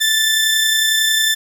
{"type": "tone pair together", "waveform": "sawtooth", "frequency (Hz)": [1760, 3551], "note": ["A6", "A7"], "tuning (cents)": [0, 15], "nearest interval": "octave", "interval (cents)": 1215, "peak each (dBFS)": -13, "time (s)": [0, 1.35], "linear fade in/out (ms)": 20, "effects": ["7-bit"]}